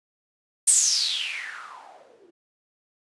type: noise with low-pass filter sweep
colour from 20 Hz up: violet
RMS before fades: -26 dBFS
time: 0.67-2.31 s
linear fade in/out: 10 ms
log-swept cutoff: 9000 to 330 Hz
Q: 7.8
effects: resampled to 24000 Hz